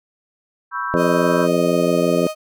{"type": "chord", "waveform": "sine", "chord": "C# half-diminished seventh", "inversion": "third", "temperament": "equal with one note detuned", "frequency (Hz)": [984.9, 1108.7, 1318.5, 1568], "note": ["B5", "C#6", "E6", "G6"], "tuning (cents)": [-5, 0, 0, 0], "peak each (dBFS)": -27, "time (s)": [0.71, 1.48], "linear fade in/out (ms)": 50}
{"type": "harmonic tone", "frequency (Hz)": 86, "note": "F2", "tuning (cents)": -26, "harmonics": [2, 3, 4, 5, 6, 7], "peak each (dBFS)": [-22, -22, -22, -22, -22, -22], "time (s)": [0.94, 2.27], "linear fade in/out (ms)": 0}
{"type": "tone", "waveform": "35% pulse", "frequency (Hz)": 622.3, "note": "D#5", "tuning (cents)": 0, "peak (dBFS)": -22, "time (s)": [0.96, 2.35], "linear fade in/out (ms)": 50}
{"effects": []}